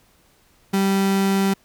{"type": "tone", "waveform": "35% pulse", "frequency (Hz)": 195, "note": "G3", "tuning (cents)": -9, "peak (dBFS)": -15, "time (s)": [0.73, 1.54], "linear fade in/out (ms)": 10, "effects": ["pink hiss -58 dBFS RMS until 1.64 s"]}